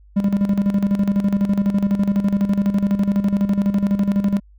triangle tone with tremolo, 199.9 Hz, G3, 34 cents sharp, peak -11 dBFS, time 0.16-4.4 s, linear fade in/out 10 ms, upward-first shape square, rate 12 Hz, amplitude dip 65%, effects added 50 Hz sine -45 dBFS peak until 4.58 s

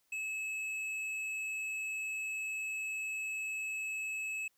sine tone with hard clipping, 2591 Hz, E7, 30 cents flat, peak -37 dBFS, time 0.12-4.48 s, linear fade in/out 5 ms, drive 7 dB, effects white hiss -75 dBFS RMS until 4.57 s

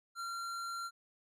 square tone, 1374 Hz, F6, 29 cents flat, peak -39 dBFS, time 0.15-0.91 s, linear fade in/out 50 ms, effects low-pass 11000 Hz 12 dB/octave

